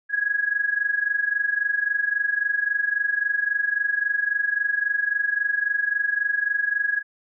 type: tone with amplitude modulation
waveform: sine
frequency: 1661.2 Hz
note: G#6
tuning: in tune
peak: -17 dBFS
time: 0.09-7.03 s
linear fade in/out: 50 ms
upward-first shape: sine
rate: 23.7 Hz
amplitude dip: 80%
effects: none